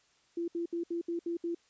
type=tone bursts; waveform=sine; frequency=340 Hz; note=F4; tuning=46 cents flat; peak=-31 dBFS; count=7; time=0.37-1.548 s; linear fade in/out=5 ms; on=110 ms; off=68 ms; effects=white hiss -68 dBFS RMS until 1.69 s + resampled to 16000 Hz